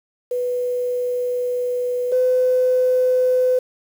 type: tone pair in turn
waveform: sine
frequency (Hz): 493.9 / 506.3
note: B4 / B4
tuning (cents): 0 / +43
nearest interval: unison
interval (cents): 43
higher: second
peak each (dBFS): -19 / -13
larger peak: second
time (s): 0.31-2.12 / 2.12-3.59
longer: first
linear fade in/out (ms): 5
effects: tanh soft clip ceiling -9 dBFS + 7-bit